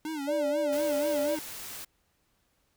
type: tone with vibrato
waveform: square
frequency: 297.1 Hz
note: D4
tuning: 20 cents sharp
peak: -33 dBFS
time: 0.05-1.39 s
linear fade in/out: 2 ms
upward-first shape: sine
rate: 4.1 Hz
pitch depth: 130 cents each way
type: tone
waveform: sine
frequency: 587.3 Hz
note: D5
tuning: in tune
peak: -26 dBFS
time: 0.27-1.36 s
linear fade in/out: 20 ms
type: noise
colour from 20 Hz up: white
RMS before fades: -41 dBFS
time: 0.72-1.85 s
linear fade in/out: 10 ms
effects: pink hiss -72 dBFS RMS until 2.76 s